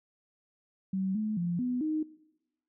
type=tone with pitch steps; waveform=sine; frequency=190.5 / 214.9 / 173.5 / 248.7 / 310.4 Hz; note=G3 / A3 / F3 / B3 / D#4; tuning=-49 / -41 / -11 / +12 / -4 cents; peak=-28 dBFS; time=0.93-2.03 s; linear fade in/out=5 ms; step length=220 ms; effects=noise-tail reverb RT60 1.0 s tail -21 dB re dry